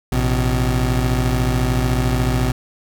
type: tone pair together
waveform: 25% pulse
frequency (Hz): 56.3 / 126.4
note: A1 / B2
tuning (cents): +40 / +41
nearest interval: octave + major second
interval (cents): 1401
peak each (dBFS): -15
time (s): 0.12-2.52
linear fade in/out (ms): 5
effects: none